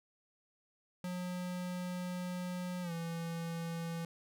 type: tone with pitch glide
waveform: square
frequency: 180 to 166.98 Hz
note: F#3 to E3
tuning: -47 to +23 cents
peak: -38 dBFS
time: 1.04-4.05 s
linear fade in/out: 2 ms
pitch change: -130 cents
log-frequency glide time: 2.82-2.92 s
effects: none